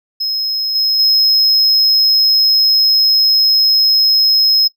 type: tone with level steps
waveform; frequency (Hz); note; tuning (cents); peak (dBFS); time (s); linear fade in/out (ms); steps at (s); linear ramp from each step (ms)
triangle; 5140; E8; -45; -14 / -10 / -7; 0.2-4.68; 10; 0.75 / 0.99; 5
effects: noise-tail reverb RT60 0.1 s tail -21 dB re dry